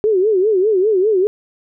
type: tone with vibrato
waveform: sine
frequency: 401.4 Hz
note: G4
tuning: 41 cents sharp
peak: -11 dBFS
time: 0.04-1.27 s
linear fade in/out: 0 ms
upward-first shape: sine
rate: 5 Hz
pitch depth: 180 cents each way
effects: none